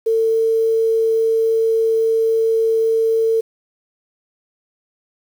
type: tone with quantisation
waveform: sine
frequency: 449.4 Hz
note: A4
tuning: 37 cents sharp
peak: -13 dBFS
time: 0.06-3.41 s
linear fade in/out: 10 ms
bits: 7
effects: none